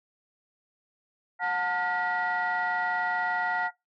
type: tone cluster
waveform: sine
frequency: 725 / 892 / 1422 / 1927 Hz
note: F#5 / A5 / F6 / B6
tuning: -35 / +23 / +31 / -43 cents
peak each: -30 dBFS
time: 1.39-3.71 s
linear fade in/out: 50 ms
effects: noise-tail reverb RT60 0.2 s tail -22 dB re dry + tanh soft clip ceiling -19 dBFS